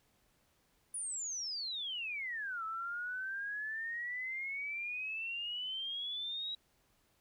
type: exponential two-way sweep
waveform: sine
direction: down then up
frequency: 9956 to 1300 to 3871 Hz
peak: -37 dBFS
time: 0.94-6.55 s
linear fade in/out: 5 ms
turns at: 2.64 s
effects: pink hiss -73 dBFS RMS until 7.2 s